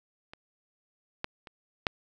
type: clicks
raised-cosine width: 0.3 ms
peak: -28 / -15 / -29 / -9 dBFS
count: 4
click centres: 0.335 / 1.244 / 1.472 / 1.868 s
effects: none